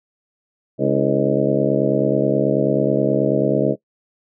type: harmonic tone with a mistuned harmonic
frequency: 69.3 Hz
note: C#2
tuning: in tune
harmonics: 2 / 3 / 4 / 5 / 6 / 7 / 8 / 9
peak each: -23 / -23 / -23 / -23 / -23 / -23 / -23 / -23 dBFS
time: 0.78-3.76 s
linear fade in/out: 50 ms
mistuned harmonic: 5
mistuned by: -89 cents
effects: noise-tail reverb RT60 0.1 s tail -19 dB re dry